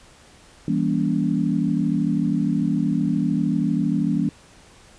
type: chord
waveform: sine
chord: E diminished seventh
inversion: none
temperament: just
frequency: 164.81 / 197.78 / 237.3 / 284.8 Hz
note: E3 / G3 / Bb3 / Db4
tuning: 0 / +16 / +31 / +47 cents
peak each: -24 dBFS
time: 0.68-4.29 s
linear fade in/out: 2 ms
effects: pink hiss -50 dBFS RMS until 4.98 s + resampled to 22050 Hz